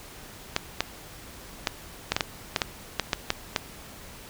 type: clicks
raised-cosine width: 0.2 ms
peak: -5 dBFS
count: 12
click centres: 0.564 / 0.806 / 1.672 / 2.12 / 2.165 / 2.208 / 2.562 / 2.618 / 2.997 / 3.132 / 3.304 / 3.562 s
effects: pink hiss -45 dBFS RMS until 4.29 s